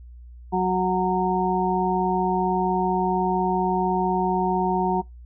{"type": "harmonic tone", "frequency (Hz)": 184.3, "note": "F#3", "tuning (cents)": -7, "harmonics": [1, 2, 4, 5], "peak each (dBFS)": [-25, -25, -25, -25], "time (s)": [0.52, 5.02], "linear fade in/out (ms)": 20, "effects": ["noise-tail reverb RT60 0.2 s tail -26 dB re dry", "added 60 Hz sine -40 dBFS peak until 5.25 s"]}